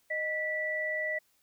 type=tone pair together; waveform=sine; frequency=620 / 1962 Hz; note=D#5 / B6; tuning=-6 / -12 cents; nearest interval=octave + minor sixth; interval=1994 cents; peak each=-35 / -31 dBFS; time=0.1-1.19 s; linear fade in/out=10 ms; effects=white hiss -70 dBFS RMS until 1.42 s